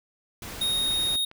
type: noise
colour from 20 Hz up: pink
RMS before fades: -38 dBFS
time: 0.42-1.16 s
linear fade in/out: 2 ms
type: tone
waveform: square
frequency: 3729 Hz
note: A#7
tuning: in tune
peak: -24 dBFS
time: 0.61-1.25 s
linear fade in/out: 5 ms
type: clicks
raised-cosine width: 0.3 ms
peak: -33 dBFS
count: 3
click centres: 0.88 / 0.999 / 1.314 s
effects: none